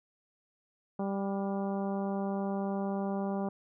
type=harmonic tone with a mistuned harmonic; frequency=196.8 Hz; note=G3; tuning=7 cents sharp; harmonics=1 / 2 / 3 / 4 / 5 / 6 / 7; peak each=-32 / -38 / -39 / -40 / -46 / -49 / -55 dBFS; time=0.99-3.49 s; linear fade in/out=5 ms; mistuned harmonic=7; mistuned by=+53 cents; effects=none